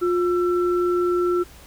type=tone pair together; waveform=sine; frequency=354.9 / 1340 Hz; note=F4 / E6; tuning=+28 / +28 cents; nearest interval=octave + major seventh; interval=2300 cents; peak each=-18 / -27 dBFS; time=0.01-1.44 s; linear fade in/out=20 ms; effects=added 60 Hz sine -48 dBFS peak until 1.66 s + pink hiss -47 dBFS RMS until 1.66 s